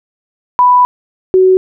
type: tone pair in turn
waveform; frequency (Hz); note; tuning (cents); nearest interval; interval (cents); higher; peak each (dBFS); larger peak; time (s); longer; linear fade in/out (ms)
sine; 990 / 373.9; B5 / F#4; +4 / +18; octave + perfect fourth; 1686; first; -4; neither; 0.59-0.85 / 1.34-1.57; first; 0
effects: none